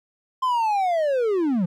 triangle linear sweep, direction down, 1050 to 162.9 Hz, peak -17 dBFS, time 0.42-1.66 s, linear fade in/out 10 ms, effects none

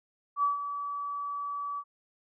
sine tone with ADSR envelope, 1147 Hz, D6, 41 cents flat, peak -22 dBFS, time 0.36-1.84 s, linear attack 71 ms, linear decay 140 ms, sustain -10 dB, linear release 58 ms, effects none

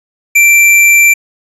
square tone, 2349 Hz, D7, in tune, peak -4 dBFS, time 0.35-1.14 s, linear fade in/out 10 ms, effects resampled to 32000 Hz

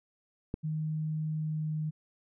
click, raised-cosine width 3 ms, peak -20 dBFS, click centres 0.541 s
sine tone with pitch glide, 155.56 to 154.57 Hz, D#3 to D#3, 0 to -11 cents, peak -30 dBFS, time 0.63-1.91 s, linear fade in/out 20 ms, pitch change -11 cents, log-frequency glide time 1.31-1.79 s
effects none

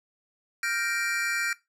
square chord, G minor seventh, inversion third, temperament equal, 1396.9 / 1568 / 1864.7 / 2349 Hz, F6 / G6 / Bb6 / D7, 0 / 0 / 0 / 0 cents, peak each -33 dBFS, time 0.63-1.53 s, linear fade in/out 2 ms, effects noise-tail reverb RT60 0.2 s tail -18 dB re dry + low-pass 11000 Hz 12 dB/octave

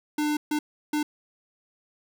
square tone bursts at uneven times, 299.6 Hz, D4, 35 cents sharp, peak -24 dBFS, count 3, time 0.18-0.37 / 0.51-0.59 / 0.93-1.03 s, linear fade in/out 5 ms, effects none

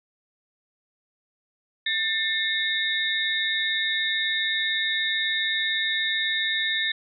sine tone cluster, 1790 / 2152 / 3597 / 3804 Hz, A6 / C7 / A7 / A#7, +29 / +48 / +37 / +34 cents, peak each -26 / -32 / -28 / -29 dBFS, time 1.86-6.92 s, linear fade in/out 5 ms, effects none

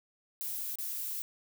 violet noise with dropouts, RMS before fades -37 dBFS, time 0.41-1.22 s, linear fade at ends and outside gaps 0 ms, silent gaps 0.756-0.786 s, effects none

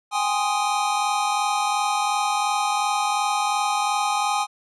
square chord, Ab major seventh, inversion third, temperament equal with one note detuned, 784 / 826.8 / 1046.5 / 1244.5 Hz, G5 / Ab5 / C6 / Eb6, 0 / -8 / 0 / 0 cents, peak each -30 / -24 / -30 / -27 dBFS, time 0.11-4.47 s, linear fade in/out 50 ms, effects resampled to 24000 Hz

